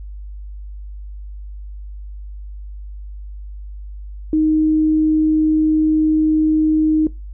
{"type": "tone", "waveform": "sine", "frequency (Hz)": 311.1, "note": "D#4", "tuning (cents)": 0, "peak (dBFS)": -12, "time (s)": [4.33, 7.07], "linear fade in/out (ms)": 2, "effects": ["noise-tail reverb RT60 0.2 s tail -20 dB re dry", "added 50 Hz sine -29 dBFS peak until 7.33 s"]}